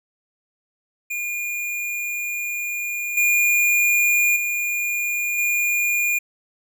square tone with level steps, 2423 Hz, D#7, 47 cents flat, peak -25 / -16 / -22 / -19 dBFS, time 1.1-6.19 s, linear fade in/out 10 ms, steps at 3.17 / 4.36 / 5.38 s, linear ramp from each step 5 ms, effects none

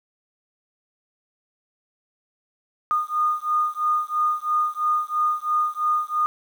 sine beating tone pair, 1223 / 1226 Hz, D#6 / D#6, -30 / -26 cents, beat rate 3 Hz, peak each -23 dBFS, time 2.91-6.26 s, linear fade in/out 0 ms, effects 8-bit

